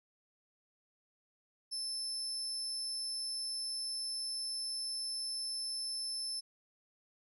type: tone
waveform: 35% pulse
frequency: 5274 Hz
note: E8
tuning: in tune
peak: -34 dBFS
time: 1.71-6.41 s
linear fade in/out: 20 ms
effects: none